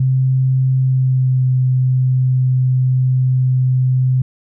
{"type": "tone with pitch glide", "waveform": "sine", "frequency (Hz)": [130.81, 128.64], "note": ["C3", "C3"], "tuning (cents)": [0, -29], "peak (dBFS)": -11, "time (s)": [0, 4.22], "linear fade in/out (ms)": 5, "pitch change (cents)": -29, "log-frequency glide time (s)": [0.79, 1.47], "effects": []}